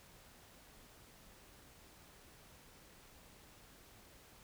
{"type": "silence", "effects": ["pink hiss -61 dBFS RMS until 4.43 s"]}